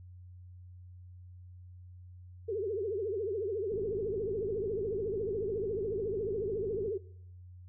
sine tone with vibrato, 415.3 Hz, G#4, in tune, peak -31 dBFS, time 2.48-6.98 s, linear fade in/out 10 ms, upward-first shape triangle, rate 14 Hz, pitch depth 220 cents each way
click train, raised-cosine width 3 ms, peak -33 dBFS, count 166, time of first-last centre 3.72-6.881 s, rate 52.2 Hz
effects noise-tail reverb RT60 0.7 s tail -20 dB re dry + added 90 Hz sine -48 dBFS peak until 7.68 s

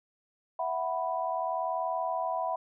sine chord, E suspended second, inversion none, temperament equal, 659.3 / 740 / 987.8 Hz, E5 / F#5 / B5, 0 / 0 / 0 cents, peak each -33 dBFS, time 0.59-2.56 s, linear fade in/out 5 ms, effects none

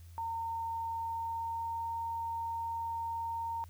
sine tone with pitch glide, 914 to 919.3 Hz, A#5 to A#5, -34 to -24 cents, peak -34 dBFS, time 0.18-3.64 s, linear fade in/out 0 ms, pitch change +10 cents, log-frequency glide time 1-1.86 s, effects added 85 Hz sine -49 dBFS peak until 3.69 s + white hiss -65 dBFS RMS until 3.69 s

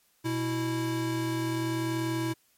square tone pair together, 122.67 / 327.5 Hz, B2 / E4, -11 / -11 cents, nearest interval octave + perfect fourth, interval 1700 cents, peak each -33 / -30 dBFS, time 0.24-2.34 s, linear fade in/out 20 ms, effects white hiss -67 dBFS RMS until 2.57 s + MP3 64 kbps

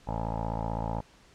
15% pulse tone with low-pass filter, 55.8 Hz, A1, 25 cents sharp, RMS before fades -32 dBFS, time 0.07-1.01 s, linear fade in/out 10 ms, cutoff 820 Hz, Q 7.5, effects pink hiss -58 dBFS RMS until 1.34 s + low-pass 7000 Hz 12 dB/octave

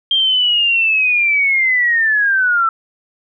sine linear sweep, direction down, 3200 to 1318.5 Hz, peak -11 dBFS, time 0.11-2.69 s, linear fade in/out 2 ms, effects none

